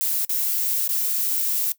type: noise with dropouts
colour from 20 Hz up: violet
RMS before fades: -23 dBFS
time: 0.01-1.72 s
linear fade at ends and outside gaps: 0 ms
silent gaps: 0.249-0.294 / 0.876-0.891 s
effects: noise-tail reverb RT60 0.1 s tail -17 dB re dry